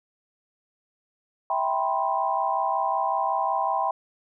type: chord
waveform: sine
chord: C major seventh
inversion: first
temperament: just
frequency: 654.1 / 784.9 / 981.1 / 1046.5 Hz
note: E5 / G5 / B5 / C6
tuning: -14 / +2 / -12 / 0 cents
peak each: -30 / -26 / -27 / -29 dBFS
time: 1.5-3.91 s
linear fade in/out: 2 ms
effects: none

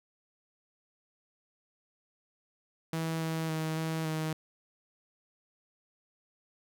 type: tone with pitch steps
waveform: sawtooth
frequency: 162.4 / 161.4 / 158.5 / 160.7 / 157.5 Hz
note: E3 / E3 / D#3 / E3 / D#3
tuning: -26 / -36 / +32 / -44 / +21 cents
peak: -27 dBFS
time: 2.93-4.33 s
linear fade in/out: 2 ms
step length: 280 ms
effects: none

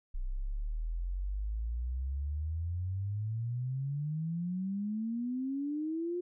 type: exponential sweep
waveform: sine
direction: up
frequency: 30.29 to 359.1 Hz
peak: -32 dBFS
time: 0.14-6.21 s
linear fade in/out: 10 ms
effects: none

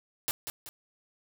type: noise with echo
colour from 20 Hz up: white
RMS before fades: -30 dBFS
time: 0.28-0.31 s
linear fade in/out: 0 ms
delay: 190 ms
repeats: 2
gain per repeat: -7 dB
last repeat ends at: 0.69 s
effects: none

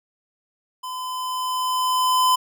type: tone with level ramp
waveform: square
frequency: 1017 Hz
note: C6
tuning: 50 cents flat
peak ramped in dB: -30 to -15 dBFS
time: 0.83-2.36 s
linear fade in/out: 10 ms
effects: none

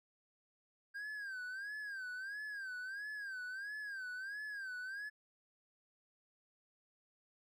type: tone with vibrato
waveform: triangle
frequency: 1594 Hz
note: G6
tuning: 28 cents sharp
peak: -40 dBFS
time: 0.94-5.1 s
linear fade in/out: 20 ms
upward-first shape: sine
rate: 1.5 Hz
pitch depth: 130 cents each way
effects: none

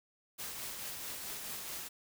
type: noise with tremolo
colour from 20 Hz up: white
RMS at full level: -41 dBFS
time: 0.38-1.89 s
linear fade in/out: 20 ms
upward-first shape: triangle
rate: 4.6 Hz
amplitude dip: 35%
effects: none

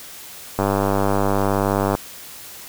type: click train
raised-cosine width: 1 ms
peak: -5 dBFS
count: 136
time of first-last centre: 0.59-1.951 s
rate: 99.2 Hz
effects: white hiss -38 dBFS RMS until 2.68 s

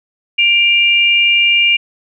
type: tone pair together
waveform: sine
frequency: 2370 / 2819 Hz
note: D7 / F7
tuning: +15 / +16 cents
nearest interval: minor third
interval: 301 cents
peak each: -11 dBFS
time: 0.38-1.77 s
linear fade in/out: 10 ms
effects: none

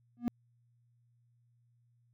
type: tone with exponential growth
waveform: triangle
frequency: 239.9 Hz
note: A#3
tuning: 50 cents sharp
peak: -22 dBFS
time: 0.17-0.28 s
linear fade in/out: 0 ms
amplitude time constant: 23 ms
effects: added 119 Hz sine -67 dBFS peak until 2.13 s

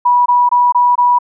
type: tone bursts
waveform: sine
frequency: 976 Hz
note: B5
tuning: 21 cents flat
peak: -7 dBFS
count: 5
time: 0.05-1.188 s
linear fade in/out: 10 ms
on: 210 ms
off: 22 ms
effects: none

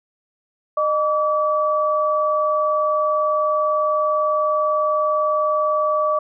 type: tone pair together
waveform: sine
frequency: 612 / 1150 Hz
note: D#5 / D6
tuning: -29 / -37 cents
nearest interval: major seventh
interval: 1092 cents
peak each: -19 dBFS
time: 0.77-6.19 s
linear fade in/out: 5 ms
effects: none

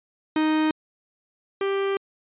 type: tone pair in turn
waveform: 45% pulse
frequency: 311.1 / 393.1 Hz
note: D#4 / G4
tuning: 0 / +5 cents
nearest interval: major third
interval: 405 cents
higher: second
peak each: -19 / -22 dBFS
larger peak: first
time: 0.36-0.71 / 1.61-1.97 s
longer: second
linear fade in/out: 2 ms
effects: resampled to 8000 Hz

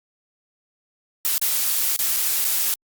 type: noise with dropouts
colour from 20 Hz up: blue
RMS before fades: -21 dBFS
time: 1.25-2.74 s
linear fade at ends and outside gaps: 0 ms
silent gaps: 1.38-1.416 / 1.963-1.991 / 2.163-2.167 / 2.444-2.449 s
effects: Opus 48 kbps

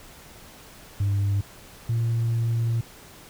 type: tone pair in turn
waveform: sine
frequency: 100 / 115.59 Hz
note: G2 / A#2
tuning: +35 / -14 cents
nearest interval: minor third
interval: 251 cents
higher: second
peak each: -18 / -19 dBFS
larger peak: first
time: 1-1.41 / 1.89-2.81 s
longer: second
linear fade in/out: 5 ms
effects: tanh soft clip ceiling -19 dBFS + pink hiss -47 dBFS RMS until 3.29 s

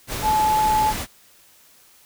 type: tone in noise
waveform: sine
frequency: 861 Hz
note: A5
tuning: 38 cents flat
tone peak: -16 dBFS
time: 0.22-0.94 s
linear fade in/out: 50 ms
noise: pink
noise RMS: -28 dBFS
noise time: 0.07-1.07 s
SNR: +9 dB
effects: white hiss -53 dBFS RMS until 2.05 s

